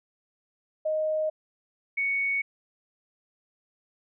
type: tone pair in turn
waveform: sine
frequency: 622.3 / 2225 Hz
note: D#5 / C#7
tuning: 0 / +6 cents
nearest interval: octave + minor seventh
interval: 2206 cents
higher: second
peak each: -24 dBFS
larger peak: neither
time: 0.85-1.3 / 1.97-2.42 s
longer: neither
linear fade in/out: 10 ms
effects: none